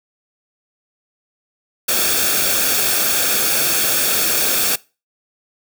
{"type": "noise with comb filter", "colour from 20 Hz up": "white", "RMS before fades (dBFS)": -17, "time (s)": [1.88, 4.76], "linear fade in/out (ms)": 10, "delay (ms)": 1, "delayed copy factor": -0.6, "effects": ["noise-tail reverb RT60 0.3 s tail -22 dB re dry"]}